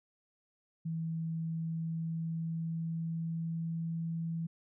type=tone with pitch glide; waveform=sine; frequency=163 to 165.08 Hz; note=E3 to E3; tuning=-19 to +3 cents; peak=-33 dBFS; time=0.85-4.47 s; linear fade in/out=10 ms; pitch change=+22 cents; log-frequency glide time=1.37-3.98 s; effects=none